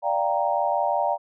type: chord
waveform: sine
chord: G minor seventh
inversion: second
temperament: equal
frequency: 587.3 / 698.5 / 784 / 932.3 Hz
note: D5 / F5 / G5 / Bb5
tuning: 0 / 0 / 0 / 0 cents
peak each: -26 dBFS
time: 0.02-1.18 s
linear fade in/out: 50 ms
effects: none